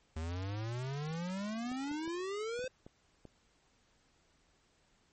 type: exponential sweep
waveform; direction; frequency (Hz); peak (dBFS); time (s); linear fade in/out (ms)
square; up; 77.5 to 523.3; -37; 0.16-2.68; 5
type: clicks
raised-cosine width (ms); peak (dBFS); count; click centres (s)
2; -37; 7; 1.716 / 1.914 / 2.078 / 2.592 / 2.642 / 2.865 / 3.253
effects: pink hiss -71 dBFS RMS until 5.12 s + MP3 32 kbps